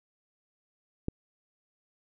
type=click; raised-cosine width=3 ms; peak=-17 dBFS; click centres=1.084 s; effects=none